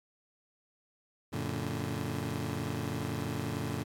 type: chord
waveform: 20% pulse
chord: Gb augmented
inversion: none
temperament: just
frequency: 92.5 / 115.62 / 144.53 Hz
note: Gb2 / Bb2 / D3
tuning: 0 / -14 / -27 cents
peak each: -34 / -32 / -32 dBFS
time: 1.32-3.84 s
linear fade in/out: 20 ms
effects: AAC 64 kbps